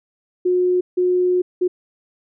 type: tone bursts at uneven times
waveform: sine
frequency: 361.8 Hz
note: F#4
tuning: 39 cents flat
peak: -14 dBFS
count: 3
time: 0.45-0.81 / 0.97-1.42 / 1.61-1.68 s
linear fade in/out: 10 ms
effects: none